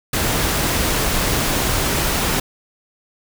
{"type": "noise", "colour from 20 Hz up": "pink", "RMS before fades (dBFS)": -19, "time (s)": [0.13, 2.4], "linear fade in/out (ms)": 5, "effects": []}